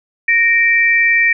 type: tone pair together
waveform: sine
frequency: 1854.5 / 2336 Hz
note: A#6 / D7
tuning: -9 / -10 cents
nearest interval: major third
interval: 399 cents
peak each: -12 dBFS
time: 0.28-1.33 s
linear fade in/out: 5 ms
effects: none